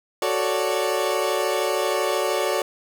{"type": "chord", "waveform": "30% pulse", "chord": "D major seventh", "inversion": "first", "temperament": "equal", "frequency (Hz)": [370, 440, 554.4, 587.3], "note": ["F#4", "A4", "C#5", "D5"], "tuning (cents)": [0, 0, 0, 0], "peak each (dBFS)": [-24, -24, -24, -24], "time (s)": [0.22, 2.62], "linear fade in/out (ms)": 2, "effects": []}